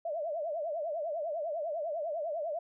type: tone with vibrato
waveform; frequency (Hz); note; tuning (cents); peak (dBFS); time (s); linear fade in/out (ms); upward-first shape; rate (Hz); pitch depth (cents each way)
sine; 630; D#5; +21; -32; 0.05-2.59; 5; triangle; 10; 190
effects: none